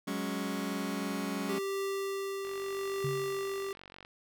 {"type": "chord", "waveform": "sawtooth", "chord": "F# suspended second", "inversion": "none", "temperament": "just", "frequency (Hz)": [185, 208.1, 277.5], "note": ["F#3", "G#3", "C#4"], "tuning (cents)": [0, 4, 2], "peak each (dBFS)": [-34, -33, -32], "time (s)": [0.07, 1.59], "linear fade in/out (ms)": 10}
{"type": "tone with tremolo", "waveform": "square", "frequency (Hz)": 392, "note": "G4", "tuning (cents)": 0, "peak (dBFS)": -32, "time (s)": [1.49, 3.73], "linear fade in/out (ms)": 5, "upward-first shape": "triangle", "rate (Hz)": 0.75, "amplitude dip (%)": 40}
{"type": "click train", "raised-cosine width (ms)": 0.3, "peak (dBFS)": -32, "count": 76, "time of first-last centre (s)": [2.45, 4.049], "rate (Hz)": 46.9}
{"type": "tone with exponential decay", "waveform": "sine", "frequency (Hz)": 140, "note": "C#3", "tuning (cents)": 18, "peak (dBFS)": -30, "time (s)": [3.04, 3.6], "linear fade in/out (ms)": 5, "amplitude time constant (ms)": 120}
{"effects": []}